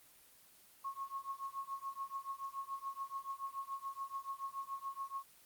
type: tone with tremolo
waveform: sine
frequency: 1092 Hz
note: C#6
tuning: 26 cents flat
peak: -36 dBFS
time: 0.84-5.24 s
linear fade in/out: 10 ms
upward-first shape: triangle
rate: 7 Hz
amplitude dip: 100%
effects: white hiss -63 dBFS RMS until 5.45 s + Opus 24 kbps